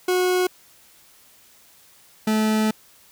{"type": "tone pair in turn", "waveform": "40% pulse", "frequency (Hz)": [364.7, 216.9], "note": ["F#4", "A3"], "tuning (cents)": [-25, -25], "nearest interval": "major sixth", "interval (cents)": 900, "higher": "first", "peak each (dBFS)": [-17, -17], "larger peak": "neither", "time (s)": [[0.08, 0.47], [2.27, 2.71]], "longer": "second", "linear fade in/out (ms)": 5, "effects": ["white hiss -53 dBFS RMS until 3.11 s"]}